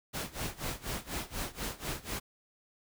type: noise with tremolo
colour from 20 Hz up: pink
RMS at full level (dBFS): -35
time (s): 0.13-2.2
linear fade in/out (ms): 20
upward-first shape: sine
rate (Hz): 4.1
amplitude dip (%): 90
effects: none